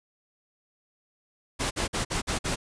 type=noise bursts; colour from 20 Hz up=pink; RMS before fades=-28 dBFS; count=6; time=1.59-2.56 s; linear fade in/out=20 ms; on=120 ms; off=50 ms; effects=resampled to 22050 Hz